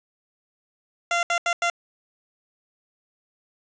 15% pulse tone bursts at uneven times, 690 Hz, F5, 21 cents flat, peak -14 dBFS, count 4, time 1.11-1.23 / 1.3-1.38 / 1.46-1.53 / 1.62-1.7 s, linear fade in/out 2 ms, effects resampled to 16000 Hz + 8-bit

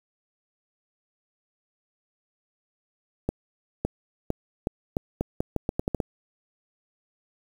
accelerating click train, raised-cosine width 2 ms, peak -11 dBFS, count 13, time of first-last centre 3.29-6.002 s, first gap 560 ms, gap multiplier 0.81, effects 7-bit

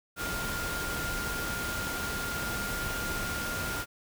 sine tone in noise, 1407 Hz, F6, 12 cents sharp, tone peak -35 dBFS, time 0.16-3.86 s, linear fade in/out 50 ms, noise pink, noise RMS -35 dBFS, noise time 0.16-3.86 s, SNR -3 dB, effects none

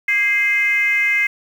sine tone with frequency modulation, 2093 Hz, C7, in tune, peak -13 dBFS, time 0.08-1.27 s, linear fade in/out 5 ms, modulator 453 Hz, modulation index 0.63, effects tanh soft clip ceiling -9 dBFS + 7-bit

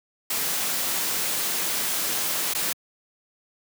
white noise with dropouts, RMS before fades -26 dBFS, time 0.3-2.73 s, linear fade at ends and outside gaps 5 ms, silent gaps 2.537-2.548 s, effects high-pass 150 Hz 12 dB/octave

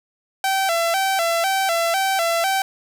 sawtooth tone with vibrato, 721 Hz, F#5, 45 cents flat, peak -14 dBFS, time 0.44-2.62 s, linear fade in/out 2 ms, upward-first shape square, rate 2 Hz, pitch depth 120 cents each way, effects 8-bit

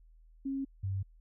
sine tone pair in turn, 271.7 / 96.73 Hz, C#4 / G2, -35 / -23 cents, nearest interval octave + tritone, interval 1788 cents, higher first, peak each -32 / -31 dBFS, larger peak second, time 0.45-0.65 / 0.83-1.03 s, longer neither, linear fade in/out 10 ms, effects added 40 Hz sine -56 dBFS peak until 1.2 s

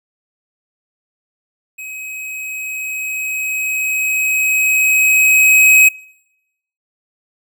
square tone with level ramp, 2539 Hz, D#7, 34 cents sharp, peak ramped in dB -28 to -6 dBFS, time 1.78-5.89 s, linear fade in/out 10 ms, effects noise-tail reverb RT60 0.9 s tail -26 dB re dry

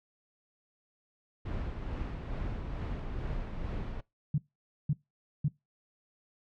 brown noise with tremolo, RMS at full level -35 dBFS, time 1.45-4.01 s, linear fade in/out 10 ms, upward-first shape sine, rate 2.3 Hz, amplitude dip 35%
sine tone bursts, 146.83 Hz, D3, in tune, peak -24 dBFS, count 3, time 4.34-5.483 s, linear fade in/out 5 ms, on 41 ms, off 510 ms
effects noise-tail reverb RT60 0.2 s tail -22 dB re dry + low-pass 3000 Hz 12 dB/octave

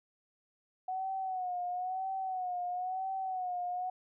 sine tone with vibrato, 740 Hz, F#5, in tune, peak -33 dBFS, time 0.88-3.9 s, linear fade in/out 5 ms, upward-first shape sine, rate 1 Hz, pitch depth 65 cents each way, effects none

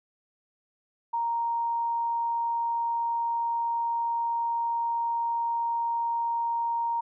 sine tone, 932.3 Hz, A#5, in tune, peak -25 dBFS, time 1.13-7.01 s, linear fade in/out 10 ms, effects none

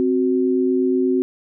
sine tone pair together, 261.6 / 370 Hz, C4 / F#4, 0 / 0 cents, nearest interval tritone, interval 600 cents, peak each -18 dBFS, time 0-1.22 s, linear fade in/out 0 ms, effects none

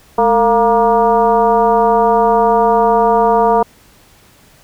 sine tone with frequency modulation, 698.5 Hz, F5, in tune, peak -8 dBFS, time 0.18-3.63 s, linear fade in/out 5 ms, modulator 244 Hz, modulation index 1.5, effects pink hiss -47 dBFS RMS until 4.63 s

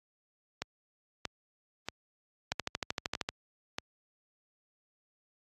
two click trains, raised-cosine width 0.2 ms, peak -14 / -16 dBFS, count 11 / 6, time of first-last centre 2.52-3.289 / 0.62-3.785 s, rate 13 / 1.58 Hz, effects high-pass 60 Hz 12 dB/octave + AAC 32 kbps

